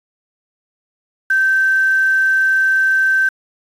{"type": "tone with quantisation", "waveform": "sine", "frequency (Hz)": 1553, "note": "G6", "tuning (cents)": -17, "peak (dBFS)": -11, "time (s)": [1.3, 3.29], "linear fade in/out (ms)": 5, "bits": 6, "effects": ["resampled to 32000 Hz"]}